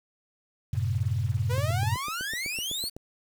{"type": "chord", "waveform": "sine", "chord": "F# diminished", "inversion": "none", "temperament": "equal", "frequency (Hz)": [92.5, 110, 130.81], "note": ["F#2", "A2", "C3"], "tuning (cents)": [0, 0, 0], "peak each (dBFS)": [-29, -28, -30], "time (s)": [0.73, 1.97], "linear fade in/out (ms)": 5}
{"type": "exponential sweep", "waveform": "sawtooth", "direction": "up", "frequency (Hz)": [467.7, 4613], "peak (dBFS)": -27, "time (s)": [1.49, 2.9], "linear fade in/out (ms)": 20}
{"type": "click train", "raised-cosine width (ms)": 2, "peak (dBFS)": -27, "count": 12, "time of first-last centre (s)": [1.58, 2.965], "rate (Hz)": 7.94}
{"effects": ["8-bit"]}